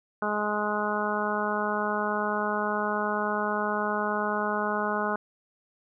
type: harmonic tone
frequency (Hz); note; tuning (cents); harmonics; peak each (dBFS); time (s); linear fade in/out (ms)
209.5; G#3; +15; 1 / 2 / 3 / 4 / 5 / 6 / 7; -33 / -33 / -33 / -33 / -33 / -33 / -33; 0.22-5.16; 2
effects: none